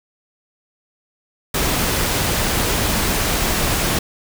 pink noise, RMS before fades -19 dBFS, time 1.54-3.99 s, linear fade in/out 5 ms, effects none

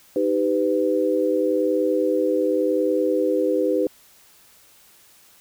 sine chord, Eb augmented, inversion none, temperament equal with one note detuned, 311.1 / 392 / 502.2 Hz, Eb4 / G4 / B4, 0 / 0 / +29 cents, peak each -23 / -23 / -21 dBFS, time 0.16-3.87 s, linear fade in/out 2 ms, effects white hiss -53 dBFS RMS until 5.4 s

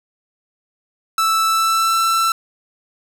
45% pulse tone with pitch glide, 1318.5 to 1335.4 Hz, E6 to E6, 0 to +22 cents, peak -14 dBFS, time 1.18-2.32 s, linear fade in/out 2 ms, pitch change +22 cents, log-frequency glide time 1.46-1.96 s, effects none

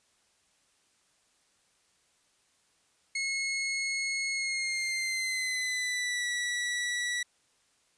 sawtooth tone with pitch glide, 2173 to 1947.1 Hz, C#7 to B6, -35 to -25 cents, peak -26 dBFS, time 3.15-7.23 s, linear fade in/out 5 ms, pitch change -190 cents, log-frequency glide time 4.33-6.28 s, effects white hiss -69 dBFS RMS until 7.97 s + resampled to 22050 Hz

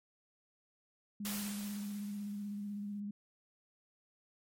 sine tone with vibrato, 204.4 Hz, G#3, 27 cents flat, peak -38 dBFS, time 1.2-3.11 s, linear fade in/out 5 ms, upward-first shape square, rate 16 Hz, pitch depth 20 cents each way
white noise with exponential decay, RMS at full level -39 dBFS, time 1.25-3 s, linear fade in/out 1 ms, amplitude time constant 380 ms
effects MP3 64 kbps

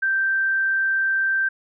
sine tone, 1566 Hz, G6, 2 cents flat, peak -18 dBFS, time 0.02-1.49 s, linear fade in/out 10 ms, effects none

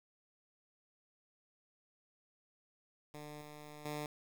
10% pulse tone with level steps, 149.3 Hz, D3, 29 cents sharp, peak -39 / -41 / -31 dBFS, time 3.14-4.06 s, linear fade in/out 2 ms, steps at 3.41 / 3.85 s, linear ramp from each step 5 ms, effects 10-bit

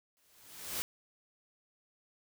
white noise with exponential growth, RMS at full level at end -34 dBFS, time 0.17-0.82 s, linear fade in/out 0 ms, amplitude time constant 140 ms, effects none

